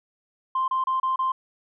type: tone bursts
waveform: sine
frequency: 1046 Hz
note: C6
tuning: 1 cent flat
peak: -20 dBFS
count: 5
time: 0.55-1.32 s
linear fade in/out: 5 ms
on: 130 ms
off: 30 ms
effects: tanh soft clip ceiling -17 dBFS